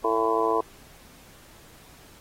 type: harmonic tone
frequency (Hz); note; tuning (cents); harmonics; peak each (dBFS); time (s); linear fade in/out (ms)
112; A2; +31; 3 / 4 / 5 / 6 / 7 / 8 / 9 / 10; -30 / -25 / -37 / -29 / -35 / -36 / -25 / -36; 0.04-0.61; 5
effects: pink hiss -52 dBFS RMS until 2.2 s + AAC 48 kbps